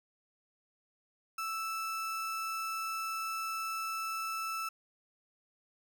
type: tone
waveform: 35% pulse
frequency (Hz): 1318.5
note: E6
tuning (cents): 0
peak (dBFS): -33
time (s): 1.38-4.69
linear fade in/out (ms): 5
effects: none